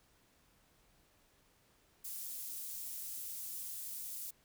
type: high-pass noise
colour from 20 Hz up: pink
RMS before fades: -44 dBFS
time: 2.04-4.31 s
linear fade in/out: 10 ms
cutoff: 11000 Hz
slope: 12 dB/octave
effects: pink hiss -70 dBFS RMS until 4.44 s